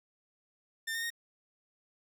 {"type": "tone with pitch steps", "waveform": "sawtooth", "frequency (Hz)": [1799, 1835, 1857], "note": ["A6", "A#6", "A#6"], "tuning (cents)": [38, -28, -7], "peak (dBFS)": -30, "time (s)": [0.87, 1.104], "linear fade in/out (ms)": 10, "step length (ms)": 78, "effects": ["10-bit"]}